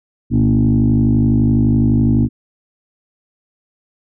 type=tone with frequency modulation; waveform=sine; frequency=177.7 Hz; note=F3; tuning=30 cents sharp; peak=-9 dBFS; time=0.3-2.29 s; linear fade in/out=50 ms; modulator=51.9 Hz; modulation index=2.2; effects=tanh soft clip ceiling -5 dBFS